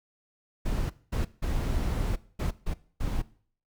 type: noise bursts at uneven times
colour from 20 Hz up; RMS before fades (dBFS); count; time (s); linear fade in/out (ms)
brown; -28; 6; 0.65-0.9 / 1.12-1.25 / 1.42-2.16 / 2.39-2.51 / 2.66-2.74 / 3-3.22; 10
effects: noise-tail reverb RT60 0.5 s tail -19 dB re dry

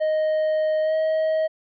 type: tone with pitch glide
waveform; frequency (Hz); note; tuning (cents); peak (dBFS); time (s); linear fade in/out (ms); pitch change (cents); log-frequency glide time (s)
triangle; 622.3 to 632.4; D#5 to D#5; 0 to +28; -17; 0-1.48; 20; +28; 0.82-0.94
effects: resampled to 11025 Hz

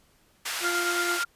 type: band-pass noise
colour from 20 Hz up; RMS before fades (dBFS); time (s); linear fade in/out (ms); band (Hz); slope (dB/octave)
pink; -32; 0.45-1.24; 10; 1300 to 12000; 12
type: harmonic tone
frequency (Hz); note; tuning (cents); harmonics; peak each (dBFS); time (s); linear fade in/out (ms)
349.2; F4; 0; 1 / 2 / 4 / 5 / 6; -31 / -37 / -43 / -48 / -40; 0.6-1.2; 50
type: tone with tremolo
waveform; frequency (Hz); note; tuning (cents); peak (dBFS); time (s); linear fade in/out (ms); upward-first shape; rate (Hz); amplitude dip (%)
sine; 1396.9; F6; 0; -25; 0.64-1.25; 5; sine; 9.1; 60
effects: pink hiss -63 dBFS RMS until 1.35 s + resampled to 32000 Hz

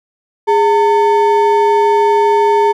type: ring-modulated tone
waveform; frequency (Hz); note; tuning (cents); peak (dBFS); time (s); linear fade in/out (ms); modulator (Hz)
triangle; 659.3; E5; 0; -3; 0.47-2.73; 20; 247
effects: none

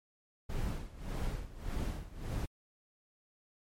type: noise with tremolo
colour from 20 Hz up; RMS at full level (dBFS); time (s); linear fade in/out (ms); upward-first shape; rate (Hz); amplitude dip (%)
brown; -34; 0.49-2.46; 10; sine; 1.7; 85
effects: MP3 64 kbps

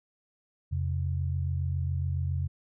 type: tone pair together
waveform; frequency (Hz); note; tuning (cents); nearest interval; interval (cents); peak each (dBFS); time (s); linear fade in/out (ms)
sine; 86.05 / 133.3; F2 / C3; -25 / +33; minor sixth; 758; -28 / -32; 0.71-2.48; 20
effects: none

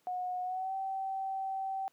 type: tone with pitch glide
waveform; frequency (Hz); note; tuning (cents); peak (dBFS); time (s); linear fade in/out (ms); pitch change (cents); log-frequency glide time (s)
sine; 728 to 771.3; F#5 to G5; -28 to -28; -33; 0.07-1.88; 0; +100; 0.43-0.74
effects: pink hiss -72 dBFS RMS until 1.92 s + high-pass 200 Hz 12 dB/octave

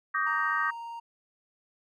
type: chord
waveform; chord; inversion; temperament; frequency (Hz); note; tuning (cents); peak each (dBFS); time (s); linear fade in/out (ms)
sine; Eb major seventh; third; equal with one note detuned; 1149.8 / 1244.5 / 1568 / 1864.7; D6 / Eb6 / G6 / Bb6; -37 / 0 / 0 / 0; -31; 0.14-0.71; 10
type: tone with vibrato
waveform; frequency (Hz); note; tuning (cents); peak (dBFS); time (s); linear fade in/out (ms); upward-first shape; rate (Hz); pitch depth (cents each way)
triangle; 930; A#5; -4; -35; 0.26-1; 10; sine; 20; 9
effects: none

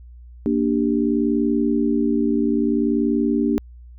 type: chord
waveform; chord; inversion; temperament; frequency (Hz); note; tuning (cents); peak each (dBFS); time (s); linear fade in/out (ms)
sine; G minor; first; equal with one note detuned; 233.1 / 293.7 / 394; Bb3 / D4 / G4; 0 / 0 / +9; -20 / -20 / -24; 0.46-3.58; 0
effects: added 60 Hz sine -39 dBFS peak until 3.98 s

